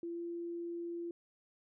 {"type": "tone with pitch glide", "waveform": "sine", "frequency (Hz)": [340, 342], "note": ["F4", "F4"], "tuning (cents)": [-46, -36], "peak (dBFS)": -38, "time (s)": [0.03, 1.11], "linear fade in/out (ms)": 2, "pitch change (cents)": 10, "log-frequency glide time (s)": [0.13, 0.2], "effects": []}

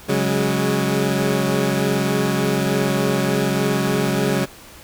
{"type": "chord", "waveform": "20% pulse", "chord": "C# suspended fourth", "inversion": "none", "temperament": "equal with one note detuned", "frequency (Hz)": [138.59, 185, 206.2], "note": ["C#3", "F#3", "G#3"], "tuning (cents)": [0, 0, -12], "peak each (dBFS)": -17, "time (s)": [0.08, 4.46], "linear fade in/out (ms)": 20, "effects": ["pink hiss -42 dBFS RMS until 4.83 s"]}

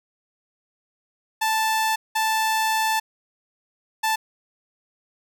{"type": "tone bursts at uneven times", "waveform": "sawtooth", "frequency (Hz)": 880, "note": "A5", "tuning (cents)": 0, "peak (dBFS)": -16, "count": 3, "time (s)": [[1.41, 1.96], [2.15, 3], [4.03, 4.16]], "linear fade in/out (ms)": 10, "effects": []}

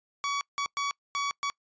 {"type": "tone bursts at uneven times", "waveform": "sawtooth", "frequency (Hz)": 1131, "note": "C#6", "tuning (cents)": 34, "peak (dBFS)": -24, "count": 5, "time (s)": [[0.24, 0.41], [0.58, 0.66], [0.77, 0.91], [1.15, 1.31], [1.43, 1.5]], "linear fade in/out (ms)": 0, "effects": ["noise-tail reverb RT60 0.1 s tail -25 dB re dry", "resampled to 16000 Hz"]}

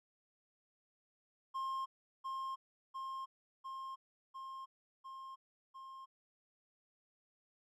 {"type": "tone with echo", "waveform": "triangle", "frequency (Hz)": 1064, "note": "C6", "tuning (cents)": 29, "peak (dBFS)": -35, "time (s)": [1.54, 1.86], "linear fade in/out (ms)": 20, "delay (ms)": 700, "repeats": 6, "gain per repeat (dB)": -2, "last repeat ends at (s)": 6.06, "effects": []}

